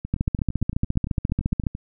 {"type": "two click trains", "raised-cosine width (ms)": 5, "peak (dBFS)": [-9, -18], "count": [23, 16], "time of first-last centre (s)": [[0.14, 1.668], [0.05, 1.751]], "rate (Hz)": [14.4, 8.82], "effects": []}